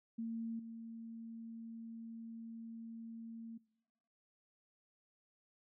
sine tone with level steps, 227.8 Hz, A#3, 40 cents flat, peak -38 / -45 dBFS, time 0.18-3.58 s, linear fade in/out 10 ms, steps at 0.59 s, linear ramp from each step 5 ms, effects noise-tail reverb RT60 1.0 s tail -24 dB re dry

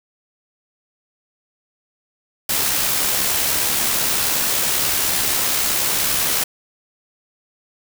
white noise with amplitude modulation, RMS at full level -18 dBFS, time 2.49-6.44 s, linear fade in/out 5 ms, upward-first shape sine, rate 70.4 Hz, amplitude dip 30%, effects none

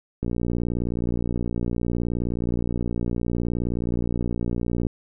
click train, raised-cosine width 3 ms, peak -13 dBFS, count 276, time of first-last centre 0.23-4.867 s, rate 59.3 Hz, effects none

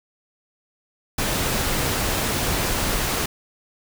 pink noise, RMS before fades -23 dBFS, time 1.18-3.26 s, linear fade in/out 5 ms, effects none

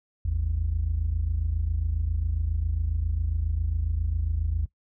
sine tone pair together, 53.64 / 81 Hz, A1 / E2, -43 / -30 cents, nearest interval perfect fifth, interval 713 cents, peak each -26 / -25 dBFS, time 0.25-4.66 s, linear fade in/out 5 ms, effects noise-tail reverb RT60 0.1 s tail -18 dB re dry + tanh soft clip ceiling -18 dBFS

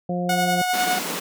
harmonic tone, 177.5 Hz, F3, 28 cents sharp, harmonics 1 / 2 / 3 / 4, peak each -24 / -32 / -29 / -30 dBFS, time 0.09-0.62 s, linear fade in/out 5 ms
sawtooth tone with tremolo, 730 Hz, F#5, 24 cents flat, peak -15 dBFS, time 0.29-0.99 s, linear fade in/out 5 ms, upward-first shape sine, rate 10 Hz, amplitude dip 35%
pink high-pass noise, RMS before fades -28 dBFS, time 0.73-1.2 s, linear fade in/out 10 ms, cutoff 170 Hz, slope 96 dB/octave
effects none

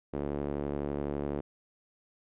sawtooth tone with band-pass filter, 71.9 Hz, D2, 36 cents flat, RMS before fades -34 dBFS, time 0.13-1.41 s, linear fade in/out 10 ms, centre 390 Hz, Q 1.4, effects resampled to 8000 Hz

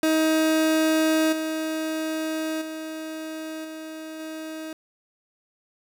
30% pulse tone with level steps, 316 Hz, D#4, 27 cents sharp, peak -16 / -23 / -29 / -32 / -30 dBFS, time 0.03-4.73 s, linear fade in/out 2 ms, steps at 1.32 / 2.61 / 3.64 / 4.19 s, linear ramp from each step 10 ms, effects none

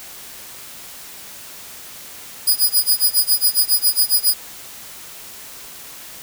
5% pulse tone with tremolo, 4945 Hz, D#8, 12 cents flat, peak -4 dBFS, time 2.47-4.34 s, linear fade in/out 5 ms, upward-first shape sine, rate 7.3 Hz, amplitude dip 95%, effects white hiss -37 dBFS RMS until 6.22 s

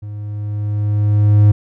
triangle tone with level ramp, 104.2 Hz, G#2, 6 cents sharp, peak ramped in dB -24 to -3 dBFS, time 0.02-1.52 s, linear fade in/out 10 ms, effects none

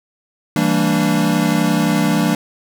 square chord, E half-diminished seventh, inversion none, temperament equal with one note detuned, 164.81 / 196 / 228.2 / 293.7 Hz, E3 / G3 / Bb3 / D4, 0 / 0 / -37 / 0 cents, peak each -20 dBFS, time 0.56-2.35 s, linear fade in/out 2 ms, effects none

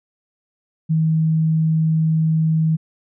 sine tone, 159.4 Hz, D#3, 42 cents sharp, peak -14 dBFS, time 0.89-2.77 s, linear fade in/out 20 ms, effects none

